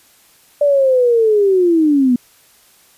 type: linear sweep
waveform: sine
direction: down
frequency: 587.3 to 238.8 Hz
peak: -9 dBFS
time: 0.61-2.16 s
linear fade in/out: 5 ms
effects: white hiss -50 dBFS RMS until 2.97 s + resampled to 32000 Hz